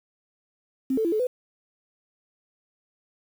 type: tone with pitch steps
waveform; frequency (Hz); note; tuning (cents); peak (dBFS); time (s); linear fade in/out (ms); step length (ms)
sine; 263.9 / 441.7 / 336.9 / 430.7 / 501; C4 / A4 / E4 / A4 / B4; +15 / +7 / +38 / -37 / +25; -21; 0.9-1.27; 5; 74
effects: 8-bit